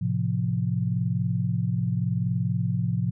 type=chord; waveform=sine; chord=F major; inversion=first; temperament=equal; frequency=110 / 130.81 / 174.61 Hz; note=A2 / C3 / F3; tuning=0 / 0 / 0 cents; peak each=-27 dBFS; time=0.01-3.11 s; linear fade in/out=10 ms; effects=none